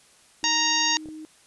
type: tone with pitch glide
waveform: sine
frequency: 313.7 to 311.5 Hz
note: D#4 to D#4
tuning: +14 to +2 cents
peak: -36 dBFS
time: 0.43-1.25 s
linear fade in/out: 0 ms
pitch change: -12 cents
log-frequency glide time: 0.54-1.05 s
type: harmonic tone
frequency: 932.3 Hz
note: A#5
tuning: in tune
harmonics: 1 / 2 / 3 / 4 / 5 / 6 / 7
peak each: -28 / -28 / -28 / -28 / -28 / -28 / -28 dBFS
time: 0.44-0.97 s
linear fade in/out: 0 ms
type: clicks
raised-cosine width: 2 ms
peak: -31 dBFS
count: 2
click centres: 1.058 / 1.087 s
effects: white hiss -56 dBFS RMS until 1.46 s + resampled to 24000 Hz